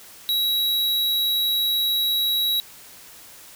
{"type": "tone", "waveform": "square", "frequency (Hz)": 3873, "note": "B7", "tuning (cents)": -35, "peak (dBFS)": -20, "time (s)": [0.29, 2.6], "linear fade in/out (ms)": 0, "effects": ["white hiss -45 dBFS RMS until 3.55 s"]}